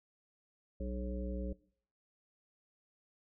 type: harmonic tone with a mistuned harmonic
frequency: 60.4 Hz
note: B1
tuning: 38 cents flat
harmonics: 1 / 3 / 5 / 7 / 9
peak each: -38 / -43 / -47 / -48 / -45 dBFS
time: 0.8-1.53 s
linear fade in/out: 5 ms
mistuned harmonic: 3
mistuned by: +100 cents
effects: noise-tail reverb RT60 0.6 s tail -22 dB re dry